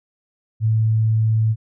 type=tone; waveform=sine; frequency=110.5 Hz; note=A2; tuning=8 cents sharp; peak=-14 dBFS; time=0.6-1.56 s; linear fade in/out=50 ms; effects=none